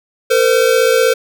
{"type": "tone pair together", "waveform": "square", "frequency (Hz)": [456.1, 512], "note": ["A#4", "C5"], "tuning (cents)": [-38, -38], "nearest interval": "major second", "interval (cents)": 200, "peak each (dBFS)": -13, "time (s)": [0.3, 1.14], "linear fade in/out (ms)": 10, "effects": []}